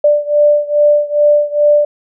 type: beating tone pair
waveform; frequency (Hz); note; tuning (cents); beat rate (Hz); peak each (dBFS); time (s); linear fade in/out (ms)
sine; 589 / 591.4; D5 / D5; +5 / +12; 2.4; -10 / -12; 0.04-1.85; 5
effects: none